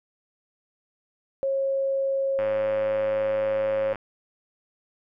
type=tone; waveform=sine; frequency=543 Hz; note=C#5; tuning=36 cents flat; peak=-22 dBFS; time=1.43-3.93 s; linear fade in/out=0 ms
type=click train; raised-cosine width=0.5 ms; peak=-20 dBFS; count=164; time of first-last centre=2.39-3.957 s; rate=104 Hz
effects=none